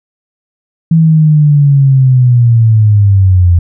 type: linear sweep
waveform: sine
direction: down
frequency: 164.81 to 84.9 Hz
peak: -3 dBFS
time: 0.91-3.59 s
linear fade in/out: 5 ms
effects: none